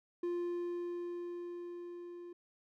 triangle tone with level ramp, 349.2 Hz, F4, in tune, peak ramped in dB -31 to -44 dBFS, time 0.23-2.33 s, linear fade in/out 5 ms, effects none

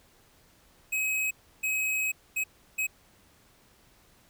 square tone bursts at uneven times, 2545 Hz, D#7, 39 cents sharp, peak -27 dBFS, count 4, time 0.92-1.31 / 1.63-2.12 / 2.36-2.44 / 2.78-2.87 s, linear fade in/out 10 ms, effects pink hiss -61 dBFS RMS until 4.29 s

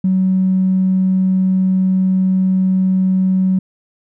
triangle tone with tanh clipping, 187.6 Hz, F#3, 24 cents sharp, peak -11 dBFS, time 0.04-3.59 s, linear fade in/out 5 ms, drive 4 dB, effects none

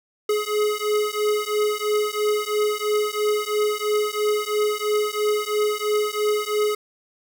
square beating tone pair, 420 / 423 Hz, G#4 / G#4, +19 / +32 cents, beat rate 3 Hz, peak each -24 dBFS, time 0.29-6.75 s, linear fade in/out 5 ms, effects none

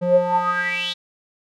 square tone with band-pass filter sweep, 177.5 Hz, F3, 28 cents sharp, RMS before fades -20 dBFS, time 0.01-0.94 s, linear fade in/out 20 ms, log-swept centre 380 to 3800 Hz, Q 8.7, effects none

